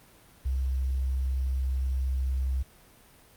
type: tone with quantisation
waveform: sine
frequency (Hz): 65.41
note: C2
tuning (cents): 0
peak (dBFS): -25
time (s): 0.45-2.63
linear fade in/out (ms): 10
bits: 9
effects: pink hiss -56 dBFS RMS until 3.36 s + Opus 32 kbps